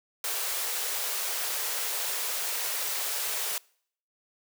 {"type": "high-pass noise", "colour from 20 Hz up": "white", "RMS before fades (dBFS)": -31, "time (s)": [0.24, 3.58], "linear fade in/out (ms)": 2, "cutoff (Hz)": 390, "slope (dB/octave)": 96, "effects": ["noise-tail reverb RT60 0.6 s tail -25 dB re dry"]}